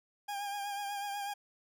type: tone with vibrato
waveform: 40% pulse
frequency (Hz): 809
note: G#5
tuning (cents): -46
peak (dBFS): -35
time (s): 0.28-1.34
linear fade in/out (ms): 10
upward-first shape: triangle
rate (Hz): 8.1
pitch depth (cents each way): 41
effects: none